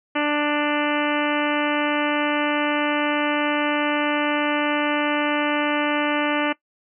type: harmonic tone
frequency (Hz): 295.2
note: D4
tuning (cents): +9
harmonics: 1 / 2 / 3 / 4 / 5 / 6 / 7 / 8 / 9 / 10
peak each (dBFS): -23 / -26 / -28 / -29 / -30 / -31 / -31 / -32 / -33 / -33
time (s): 0.15-6.53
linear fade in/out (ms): 10
effects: noise-tail reverb RT60 0.1 s tail -20 dB re dry